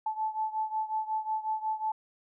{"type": "beating tone pair", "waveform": "sine", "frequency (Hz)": [869, 874.5], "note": ["A5", "A5"], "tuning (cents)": [-22, -11], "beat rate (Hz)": 5.5, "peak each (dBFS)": [-31, -34], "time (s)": [0.06, 1.92], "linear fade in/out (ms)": 5, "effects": []}